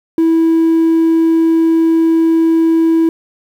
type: tone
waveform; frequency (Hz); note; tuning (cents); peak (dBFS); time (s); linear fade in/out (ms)
triangle; 327.1; E4; -13; -5; 0.18-3.09; 2
effects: tanh soft clip ceiling -3 dBFS + 7-bit